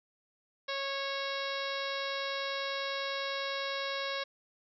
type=harmonic tone; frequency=550 Hz; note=C#5; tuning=14 cents flat; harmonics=1 / 2 / 3 / 4 / 5 / 6 / 7 / 8 / 9 / 10; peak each=-38 / -40 / -41 / -42 / -46 / -45 / -41 / -48 / -48 / -48 dBFS; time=0.68-4.24 s; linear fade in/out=10 ms; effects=none